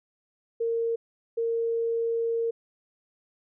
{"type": "tone pair in turn", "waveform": "sine", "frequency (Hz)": [460.5, 460.5], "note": ["A#4", "A#4"], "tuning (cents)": [-21, -21], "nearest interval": "unison", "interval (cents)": 0, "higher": "neither", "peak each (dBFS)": [-24, -24], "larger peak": "neither", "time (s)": [[0.6, 0.96], [1.37, 2.51]], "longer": "second", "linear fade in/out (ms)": 10, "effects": []}